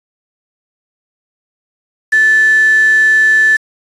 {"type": "tone with quantisation", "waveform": "sine", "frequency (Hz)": 1749, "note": "A6", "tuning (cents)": -11, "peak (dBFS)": -6, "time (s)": [2.12, 3.57], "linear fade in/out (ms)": 10, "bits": 4, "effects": ["resampled to 24000 Hz"]}